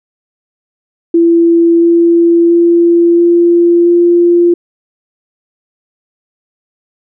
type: tone with pitch steps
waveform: sine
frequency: 336.8 / 339.1 / 341.5 / 343.9 / 346.3 Hz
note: E4 / E4 / F4 / F4 / F4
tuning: +37 / +49 / -39 / -27 / -15 cents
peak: -4 dBFS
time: 1.14-4.54 s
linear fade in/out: 5 ms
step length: 680 ms
effects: none